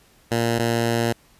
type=tone pair in turn; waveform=10% pulse; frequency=116.54 / 116.54 Hz; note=A#2 / A#2; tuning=0 / 0 cents; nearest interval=unison; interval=0 cents; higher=neither; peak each=-11 dBFS; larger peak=neither; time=0.31-0.59 / 0.59-1.13 s; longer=second; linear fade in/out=10 ms; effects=pink hiss -56 dBFS RMS until 1.39 s + resampled to 32000 Hz